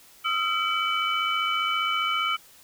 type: tone cluster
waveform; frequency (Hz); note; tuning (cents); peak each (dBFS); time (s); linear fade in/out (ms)
sine; 1264 / 1359 / 2294 / 3004; D#6 / F6 / D7 / F#7; +27 / -48 / -41 / +26; -28; 0.24-2.37; 20
effects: tanh soft clip ceiling -14 dBFS + white hiss -53 dBFS RMS until 2.63 s